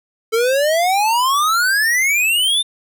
square exponential sweep, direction up, 440 to 3643 Hz, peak -14 dBFS, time 0.32-2.63 s, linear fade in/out 20 ms, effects none

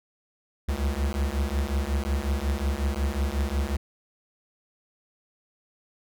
square beating tone pair, 67.1 / 72.6 Hz, C2 / D2, +44 / -19 cents, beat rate 5.5 Hz, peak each -28 dBFS, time 0.68-3.77 s, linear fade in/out 10 ms, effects none

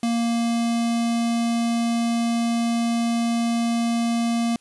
square tone with notch filter, 233.1 Hz, A#3, in tune, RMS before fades -22 dBFS, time 0.03-4.56 s, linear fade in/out 2 ms, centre 1500 Hz, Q 1.8, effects white hiss -60 dBFS RMS until 4.6 s + resampled to 24000 Hz

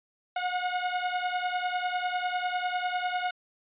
sawtooth beating tone pair, 721 / 731 Hz, F#5 / F#5, -45 / -21 cents, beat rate 10 Hz, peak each -26 / -28 dBFS, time 0.36-3.31 s, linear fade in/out 5 ms, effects resampled to 8000 Hz

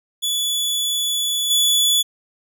sawtooth tone with level steps, 3433 Hz, A7, 43 cents flat, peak -16 / -11 dBFS, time 0.22-2.03 s, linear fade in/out 20 ms, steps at 1.5 s, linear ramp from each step 10 ms, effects none

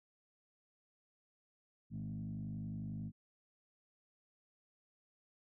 sine tone with frequency modulation, 164.81 Hz, E3, in tune, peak -39 dBFS, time 1.9-3.12 s, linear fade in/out 50 ms, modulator 51.1 Hz, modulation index 1.4, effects tanh soft clip ceiling -35 dBFS

